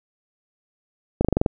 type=slowing click train; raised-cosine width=2 ms; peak=-5 dBFS; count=7; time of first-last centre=1.21-1.462 s; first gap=37 ms; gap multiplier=1.05; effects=none